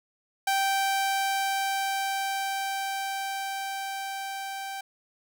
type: tone with level ramp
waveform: sawtooth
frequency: 781 Hz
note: G5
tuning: 7 cents flat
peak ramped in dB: -19 to -30 dBFS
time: 0.47-4.81 s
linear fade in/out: 5 ms
effects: none